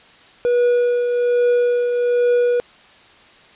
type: tone with tremolo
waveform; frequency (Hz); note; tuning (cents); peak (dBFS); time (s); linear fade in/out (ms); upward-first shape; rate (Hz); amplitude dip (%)
triangle; 485.2; B4; -31; -10; 0.45-2.6; 0; triangle; 1.2; 45
effects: white hiss -47 dBFS RMS until 3.55 s + resampled to 8000 Hz